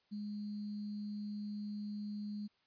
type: tone with sample-and-hold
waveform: sine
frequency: 207.7 Hz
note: G#3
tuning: in tune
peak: -39 dBFS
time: 0.11-2.48 s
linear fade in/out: 20 ms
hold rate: 4410 Hz
effects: white hiss -75 dBFS RMS until 2.66 s + resampled to 11025 Hz